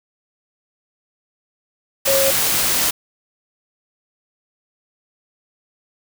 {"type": "tone in noise", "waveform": "sine", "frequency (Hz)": 545, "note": "C#5", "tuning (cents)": -29, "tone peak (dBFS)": -16, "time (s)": [2.07, 2.31], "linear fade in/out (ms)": 10, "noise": "white", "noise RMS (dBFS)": -18, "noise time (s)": [2.05, 2.91], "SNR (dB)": -1, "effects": []}